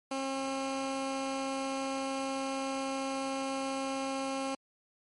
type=tone; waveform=15% pulse; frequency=269.3 Hz; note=C#4; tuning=50 cents flat; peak=-26 dBFS; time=0.11-4.55 s; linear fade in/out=5 ms; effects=MP3 48 kbps